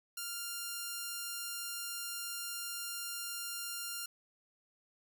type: tone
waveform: 5% pulse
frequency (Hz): 1396.9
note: F6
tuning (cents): 0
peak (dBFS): -27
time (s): 0.17-4.06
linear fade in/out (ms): 5
effects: none